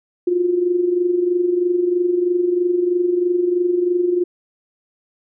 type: tone with amplitude modulation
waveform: sine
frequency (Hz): 354.6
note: F4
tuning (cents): +26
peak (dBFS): -12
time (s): 0.27-4.24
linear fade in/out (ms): 5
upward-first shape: sine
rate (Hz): 23.1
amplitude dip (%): 60
effects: none

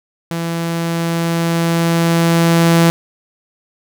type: tone with level ramp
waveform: sawtooth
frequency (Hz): 167.4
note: E3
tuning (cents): +27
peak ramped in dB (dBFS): -15 to -4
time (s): 0.31-2.9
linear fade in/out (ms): 0
effects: none

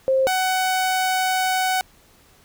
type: tone pair in turn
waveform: sine / sawtooth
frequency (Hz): 529 / 748.1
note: C5 / F#5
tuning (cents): +19 / +19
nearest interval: tritone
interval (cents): 600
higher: second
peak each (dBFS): -15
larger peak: neither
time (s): 0.08-0.27 / 0.27-1.81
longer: second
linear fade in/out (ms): 0
effects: pink hiss -54 dBFS RMS until 2.44 s

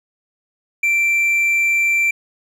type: tone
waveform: triangle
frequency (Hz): 2349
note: D7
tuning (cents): 0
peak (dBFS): -12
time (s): 0.83-2.11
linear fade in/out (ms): 5
effects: none

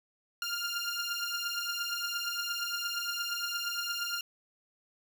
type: beating tone pair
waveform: 15% pulse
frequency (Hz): 1396.9 / 1405.5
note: F6 / F6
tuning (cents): 0 / +11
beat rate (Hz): 8.6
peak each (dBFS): -29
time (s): 0.42-4.21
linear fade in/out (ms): 2
effects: none

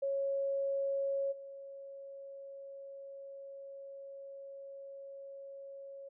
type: tone with level steps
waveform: sine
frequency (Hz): 551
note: C#5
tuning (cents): -11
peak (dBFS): -31 / -45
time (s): 0.02-6.09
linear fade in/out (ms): 10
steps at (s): 1.31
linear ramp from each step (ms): 20
effects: none

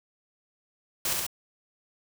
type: noise with echo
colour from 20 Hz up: white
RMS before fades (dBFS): -28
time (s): 1.05-1.13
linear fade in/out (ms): 2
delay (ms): 68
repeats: 2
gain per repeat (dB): -2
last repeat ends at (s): 1.266
effects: none

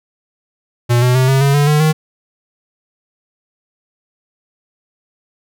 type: tone with pitch steps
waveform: square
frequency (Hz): 120.3 / 124.83 / 129.53 / 134.41 / 139.47 / 144.72 / 150.17 / 155.83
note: B2 / B2 / C3 / C3 / C#3 / D3 / D3 / D#3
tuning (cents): -45 / +19 / -17 / +47 / +11 / -25 / +39 / +3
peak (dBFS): -10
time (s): 0.89-1.93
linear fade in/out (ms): 20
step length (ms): 130
effects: none

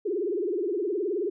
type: tone with vibrato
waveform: sine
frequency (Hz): 379.4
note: F#4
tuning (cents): +43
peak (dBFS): -25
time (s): 0.05-1.3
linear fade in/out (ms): 10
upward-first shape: triangle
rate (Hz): 19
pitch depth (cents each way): 280
effects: none

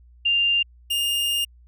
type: tone pair in turn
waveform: sine / 45% pulse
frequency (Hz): 2794 / 2826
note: F7 / F7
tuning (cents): 0 / +20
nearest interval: unison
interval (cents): 20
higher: second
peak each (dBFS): -17 / -21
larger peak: first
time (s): 0.25-0.63 / 0.9-1.45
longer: second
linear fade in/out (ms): 10
effects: added 60 Hz sine -48 dBFS peak until 1.67 s

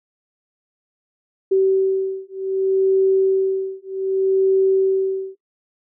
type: beating tone pair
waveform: sine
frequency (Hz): 383.2 / 383.85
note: G4 / G4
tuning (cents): -39 / -36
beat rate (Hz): 0.65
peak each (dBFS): -18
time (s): 1.51-5.36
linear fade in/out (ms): 10
effects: noise-tail reverb RT60 0.1 s tail -17 dB re dry

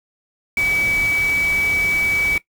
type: tone in noise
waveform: sine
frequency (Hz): 2285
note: D7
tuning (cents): -48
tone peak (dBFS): -16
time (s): 0.57-2.38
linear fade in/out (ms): 2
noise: pink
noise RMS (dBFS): -30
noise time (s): 0.57-2.38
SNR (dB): +11
effects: noise-tail reverb RT60 0.1 s tail -17 dB re dry

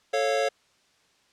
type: chord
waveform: square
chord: A augmented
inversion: none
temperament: equal with one note detuned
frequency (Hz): 440 / 550.2 / 698.5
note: A4 / C#5 / E#5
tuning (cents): 0 / -13 / 0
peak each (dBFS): -29 / -26 / -29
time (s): 0.13-0.49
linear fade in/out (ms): 10
effects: white hiss -64 dBFS RMS until 1.32 s + low-pass 6000 Hz 12 dB/octave

